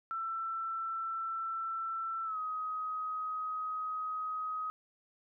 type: tone with pitch glide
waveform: sine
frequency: 1336 to 1261 Hz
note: E6 to D#6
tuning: +23 to +23 cents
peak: -34 dBFS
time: 0.11-4.7 s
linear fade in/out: 0 ms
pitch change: -100 cents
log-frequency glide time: 2.24-2.38 s
effects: none